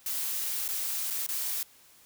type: noise with dropouts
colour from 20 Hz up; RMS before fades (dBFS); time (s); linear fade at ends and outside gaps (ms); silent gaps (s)
blue; -32; 0.06-1.63; 2; 0.68-0.687 / 1.102-1.106 / 1.265-1.288
effects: white hiss -58 dBFS RMS until 2.05 s